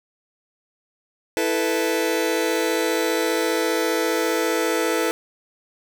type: chord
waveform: sawtooth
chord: E suspended fourth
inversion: none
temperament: just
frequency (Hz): 329.6 / 439.5 / 494.4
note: E4 / A4 / B4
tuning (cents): 0 / -2 / +2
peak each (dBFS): -20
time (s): 1.37-5.11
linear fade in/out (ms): 0
effects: none